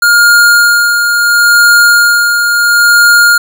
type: tone with tremolo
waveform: square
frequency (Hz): 1416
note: F6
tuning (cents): +23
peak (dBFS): -3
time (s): 0.02-3.38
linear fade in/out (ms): 5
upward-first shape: sine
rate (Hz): 0.73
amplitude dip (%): 45
effects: none

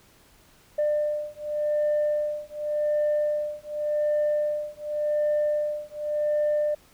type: beating tone pair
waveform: sine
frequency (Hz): 597 / 597.88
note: D5 / D5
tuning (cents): +28 / +31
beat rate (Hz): 0.88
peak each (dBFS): -25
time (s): 0.78-6.75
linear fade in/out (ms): 10
effects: tanh soft clip ceiling -18 dBFS + pink hiss -57 dBFS RMS until 6.93 s

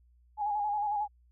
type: tone with vibrato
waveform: sine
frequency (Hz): 830.6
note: G#5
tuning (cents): 0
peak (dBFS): -28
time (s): 0.37-1.08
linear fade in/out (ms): 50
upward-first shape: square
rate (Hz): 11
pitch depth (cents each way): 36
effects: added 60 Hz sine -60 dBFS peak until 1.31 s

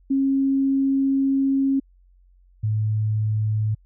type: tone pair in turn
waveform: sine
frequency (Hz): 271.5 / 107.74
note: C#4 / A2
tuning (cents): -36 / -36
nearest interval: octave + major third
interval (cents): 1600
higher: first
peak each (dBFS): -17 / -19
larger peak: first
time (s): 0.1-1.8 / 2.63-3.75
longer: first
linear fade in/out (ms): 10
effects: added 45 Hz sine -52 dBFS peak until 3.85 s

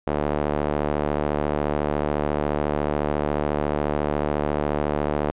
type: tone with band-pass filter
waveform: sawtooth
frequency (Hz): 74.1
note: D2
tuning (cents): +16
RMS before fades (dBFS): -24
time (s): 0.07-5.31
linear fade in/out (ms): 0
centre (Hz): 570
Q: 1
effects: resampled to 8000 Hz

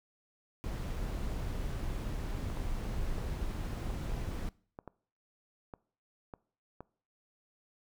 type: noise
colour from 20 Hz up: brown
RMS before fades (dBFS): -36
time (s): 0.64-4.49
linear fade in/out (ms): 0
type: clicks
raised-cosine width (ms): 1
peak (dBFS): -30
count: 11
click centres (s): 2.501 / 2.572 / 2.853 / 3.183 / 3.903 / 4.119 / 4.789 / 4.877 / 5.738 / 6.338 / 6.806
effects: noise-tail reverb RT60 0.5 s tail -22 dB re dry

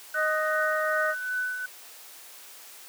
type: harmonic tone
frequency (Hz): 622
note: D#5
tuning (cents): -1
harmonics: 1 / 2 / 3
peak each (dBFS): -27 / -30 / -32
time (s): 0.14-1.15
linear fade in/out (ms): 50
type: tone with tremolo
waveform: sine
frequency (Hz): 1498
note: F#6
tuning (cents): +21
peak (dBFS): -25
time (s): 0.14-1.66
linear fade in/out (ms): 5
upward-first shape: triangle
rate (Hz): 2.6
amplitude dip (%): 55
effects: white hiss -47 dBFS RMS until 2.88 s + high-pass 400 Hz 12 dB/octave

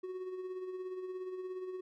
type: tone with tremolo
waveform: triangle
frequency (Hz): 370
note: F#4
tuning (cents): 0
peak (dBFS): -35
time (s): 0.03-1.81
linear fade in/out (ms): 10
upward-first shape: sine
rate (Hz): 17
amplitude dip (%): 45
effects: none

